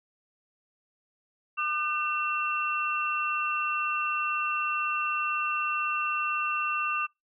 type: tone cluster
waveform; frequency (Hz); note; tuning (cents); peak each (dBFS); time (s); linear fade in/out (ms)
sine; 1206 / 1514 / 2709; D6 / F#6 / E7; +46 / +39 / +47; -29 / -37 / -30; 1.57-7.07; 20
effects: noise-tail reverb RT60 0.2 s tail -25 dB re dry